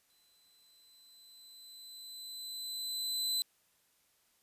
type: tone with exponential growth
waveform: sawtooth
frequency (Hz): 4024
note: B7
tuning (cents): +32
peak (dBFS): -27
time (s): 0.1-3.42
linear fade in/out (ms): 0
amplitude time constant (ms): 720
effects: white hiss -72 dBFS RMS until 4.42 s + resampled to 32000 Hz